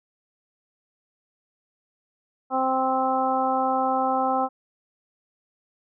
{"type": "harmonic tone", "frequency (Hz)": 261.6, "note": "C4", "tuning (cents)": 0, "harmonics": [1, 2, 3, 4, 5], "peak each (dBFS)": [-29, -28, -23, -29, -29], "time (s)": [2.5, 4.49], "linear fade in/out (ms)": 50, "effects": []}